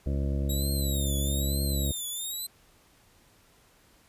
harmonic tone, 69.3 Hz, C#2, in tune, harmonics 1 / 2 / 3 / 4 / 5 / 7 / 8 / 9, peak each -27 / -33 / -37 / -39 / -41 / -44 / -45 / -46 dBFS, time 0.06-1.92 s, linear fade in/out 5 ms
5% pulse tone with vibrato, 3790 Hz, A#7, 28 cents sharp, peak -25 dBFS, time 0.49-2.47 s, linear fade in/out 10 ms, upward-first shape triangle, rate 1.1 Hz, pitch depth 190 cents each way
effects pink hiss -61 dBFS RMS until 4.08 s + resampled to 32000 Hz

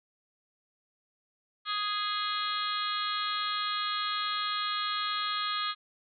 harmonic tone, 415.3 Hz, G#4, in tune, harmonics 3 / 4 / 5 / 6 / 7 / 8 / 9 / 10, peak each -32 / -40 / -43 / -45 / -45 / -36 / -40 / -38 dBFS, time 1.65-5.75 s, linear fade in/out 50 ms, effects none

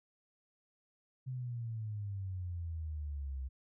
sine exponential sweep, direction down, 130.81 to 64.4 Hz, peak -37 dBFS, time 1.26-3.49 s, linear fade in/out 20 ms, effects none

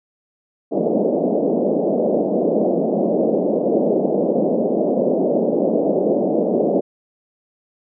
white band-pass noise, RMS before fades -18 dBFS, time 0.71-6.81 s, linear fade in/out 20 ms, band 180 to 630 Hz, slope 48 dB/octave, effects none

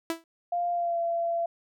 sawtooth tone with exponential decay, 329.6 Hz, E4, in tune, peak -20 dBFS, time 0.1-0.24 s, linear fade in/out 1 ms, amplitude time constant 29 ms
sine tone with pitch glide, 698.5 to 678.6 Hz, F5 to F5, 0 to -50 cents, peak -25 dBFS, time 0.52-1.46 s, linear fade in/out 5 ms, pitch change -50 cents, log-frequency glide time 0.72-0.99 s
effects none

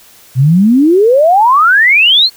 sine exponential sweep, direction up, 121.4 to 4400 Hz, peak -4 dBFS, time 0.35-2.3 s, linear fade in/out 50 ms, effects white hiss -41 dBFS RMS until 2.36 s

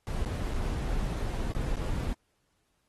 brown noise with dropouts, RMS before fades -31 dBFS, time 0.07-2.13 s, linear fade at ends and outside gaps 0 ms, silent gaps 0.249-0.259 / 0.535-0.542 / 1.522-1.55 / 1.757-1.769 s, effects pink hiss -75 dBFS RMS until 2.88 s + AAC 32 kbps

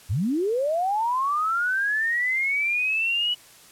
sine linear sweep, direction up, 74.2 to 2960 Hz, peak -21 dBFS, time 0.09-3.35 s, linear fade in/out 20 ms, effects white hiss -50 dBFS RMS until 3.71 s + low-pass 12000 Hz 12 dB/octave

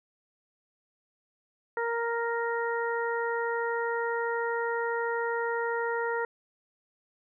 harmonic tone, 466.2 Hz, A#4, in tune, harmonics 1 / 2 / 3 / 4, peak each -30 / -33 / -35 / -36 dBFS, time 1.77-6.25 s, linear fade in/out 2 ms, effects none

